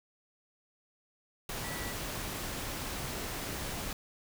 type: tone in noise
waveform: sine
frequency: 1950 Hz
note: B6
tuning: 23 cents flat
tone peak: -43 dBFS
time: 1.64-1.92 s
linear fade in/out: 2 ms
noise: pink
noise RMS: -38 dBFS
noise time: 1.49-3.93 s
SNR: -8 dB
effects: none